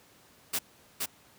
white noise with echo, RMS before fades -30 dBFS, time 0.53-0.59 s, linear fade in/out 10 ms, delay 470 ms, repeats 1, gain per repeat -2 dB, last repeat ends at 1.06 s, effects pink hiss -59 dBFS RMS until 1.38 s + high-pass 100 Hz 12 dB/octave

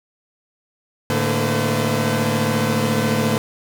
sawtooth tone cluster, 109.1 / 147.9 / 218 / 232.3 / 508 Hz, A2 / D3 / A3 / A#3 / B4, -14 / +13 / -16 / -6 / +49 cents, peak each -20 dBFS, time 1.1-3.38 s, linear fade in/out 0 ms, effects none

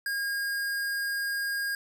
square tone, 1624 Hz, G#6, 39 cents flat, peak -29 dBFS, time 0.06-1.75 s, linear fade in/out 2 ms, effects 11-bit

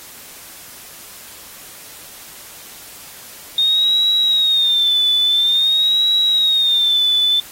sine tone with vibrato, 3675 Hz, A#7, 25 cents flat, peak -12 dBFS, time 3.58-7.4 s, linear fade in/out 2 ms, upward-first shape sine, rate 0.49 Hz, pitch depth 91 cents each way, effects white hiss -38 dBFS RMS until 7.51 s + AAC 48 kbps

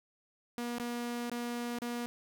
sawtooth tone with dropouts, 239.5 Hz, A#3, 47 cents sharp, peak -31 dBFS, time 0.58-2.06 s, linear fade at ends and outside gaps 0 ms, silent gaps 0.783-0.799 / 1.297-1.316 / 1.787-1.819 s, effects none

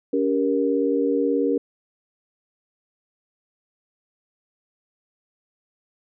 sine chord, G diminished, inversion second, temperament just, 282.2 / 392 / 470.4 Hz, Db4 / G4 / Bb4, +31 / 0 / +16 cents, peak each -22 / -25 / -22 dBFS, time 0.13-1.58 s, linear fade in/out 5 ms, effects none

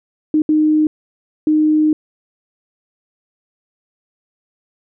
sine tone bursts at uneven times, 307.5 Hz, D#4, 20 cents flat, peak -10 dBFS, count 3, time 0.34-0.42 / 0.49-0.87 / 1.47-1.93 s, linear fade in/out 2 ms, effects none

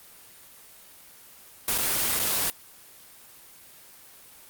white noise with dropouts, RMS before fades -25 dBFS, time 1.68-2.5 s, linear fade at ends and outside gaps 1 ms, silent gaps 1.78-1.784 / 2.192-2.196 s, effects white hiss -50 dBFS RMS until 4.49 s + Opus 24 kbps

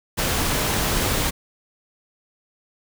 pink noise, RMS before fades -22 dBFS, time 0.17-1.31 s, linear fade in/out 20 ms, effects none

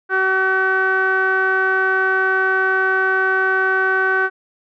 sawtooth tone with low-pass filter, 379.4 Hz, F#4, 43 cents sharp, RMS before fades -17 dBFS, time 0.09-4.3 s, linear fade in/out 50 ms, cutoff 1500 Hz, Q 8.2, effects none

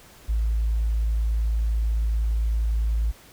sine tone, 55 Hz, A1, in tune, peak -19 dBFS, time 0.28-3.12 s, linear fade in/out 20 ms, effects tanh soft clip ceiling -16 dBFS + pink hiss -50 dBFS RMS until 3.32 s

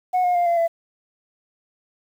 sine tone with pitch steps, 732 / 716.1 / 700.6 / 685.4 / 670.5 Hz, F#5 / F5 / F5 / F5 / E5, -19 / +43 / +5 / -33 / +29 cents, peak -14 dBFS, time 0.13-0.68 s, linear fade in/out 20 ms, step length 110 ms, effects tanh soft clip ceiling -15 dBFS + 8-bit

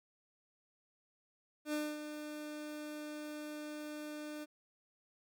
30% pulse tone with ADSR envelope, 300.6 Hz, D4, 40 cents sharp, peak -31 dBFS, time 1.65-4.46 s, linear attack 81 ms, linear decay 240 ms, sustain -9 dB, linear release 30 ms, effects none

